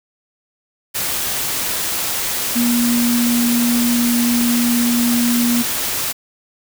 sine tone in noise, 239 Hz, A#3, 43 cents sharp, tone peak -14 dBFS, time 2.55-5.63 s, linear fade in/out 20 ms, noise white, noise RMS -21 dBFS, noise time 0.94-6.13 s, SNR +4 dB, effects none

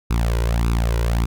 sawtooth tone with flanger, 57.6 Hz, A#1, 20 cents flat, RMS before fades -19 dBFS, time 0.1-1.26 s, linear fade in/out 10 ms, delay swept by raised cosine 0.78 to 2.08 ms, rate 1.7 Hz, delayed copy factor +0.8, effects none

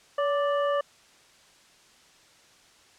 harmonic tone with a mistuned harmonic, 587 Hz, D5, 1 cent flat, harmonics 1 / 2 / 3 / 5, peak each -24 / -29 / -37 / -42 dBFS, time 0.18-0.81 s, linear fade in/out 5 ms, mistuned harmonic 1, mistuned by -51 cents, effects white hiss -57 dBFS RMS until 2.98 s + low-pass 7000 Hz 12 dB/octave

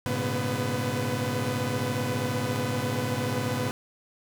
sawtooth tone cluster, 103 / 117.7 / 138.2 / 247 / 502 Hz, G#2 / A#2 / C#3 / B3 / B4, -14 / +17 / -5 / 0 / +28 cents, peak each -29 dBFS, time 0.06-3.71 s, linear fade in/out 0 ms, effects none

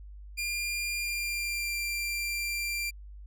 sawtooth tone with pitch glide, 2400 to 2370 Hz, D7 to D7, +37 to +15 cents, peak -27 dBFS, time 0.37-2.91 s, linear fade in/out 20 ms, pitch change -22 cents, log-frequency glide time 0.99-1.78 s, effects added 50 Hz sine -43 dBFS peak until 3.26 s

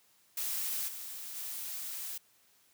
blue noise with level steps, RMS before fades -35 / -43 / -40 dBFS, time 0.37-2.18 s, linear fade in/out 5 ms, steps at 0.87 / 1.35 s, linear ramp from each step 20 ms, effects white hiss -67 dBFS RMS until 2.73 s + high-pass 60 Hz 12 dB/octave

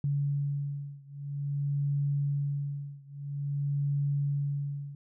sine beating tone pair, 142 / 142.5 Hz, C#3 / C#3, +42 / +48 cents, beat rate 0.5 Hz, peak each -31 / -32 dBFS, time 0.04-4.95 s, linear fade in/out 2 ms, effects none

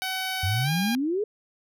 10% pulse tone with pitch glide, 754 to 808.1 Hz, F#5 to G#5, +32 to -48 cents, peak -19 dBFS, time 0.02-0.95 s, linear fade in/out 0 ms, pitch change +120 cents, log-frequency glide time 0.63-0.7 s
sine exponential sweep, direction up, 88.7 to 440 Hz, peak -23 dBFS, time 0.43-1.24 s, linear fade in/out 5 ms
effects none

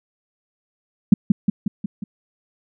sine tone with echo, 202.4 Hz, G#3, 44 cents flat, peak -4 dBFS, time 1.12-1.14 s, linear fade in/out 5 ms, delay 180 ms, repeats 5, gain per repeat -4 dB, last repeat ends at 2.04 s, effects none

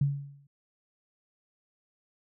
sine tone with exponential decay, 141.1 Hz, C#3, 31 cents sharp, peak -20 dBFS, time 0.01-0.47 s, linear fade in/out 5 ms, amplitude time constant 100 ms, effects none

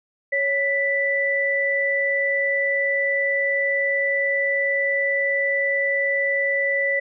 sine tone pair together, 555 / 1977.8 Hz, C#5 / B6, +2 / +2 cents, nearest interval octave + minor seventh, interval 2200 cents, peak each -24 / -20 dBFS, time 0.32-7 s, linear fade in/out 10 ms, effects none

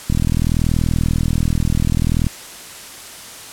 click train, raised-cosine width 5 ms, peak -5 dBFS, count 89, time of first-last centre 0.1-2.267 s, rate 40.6 Hz, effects white hiss -35 dBFS RMS until 3.52 s + low-pass 11000 Hz 12 dB/octave

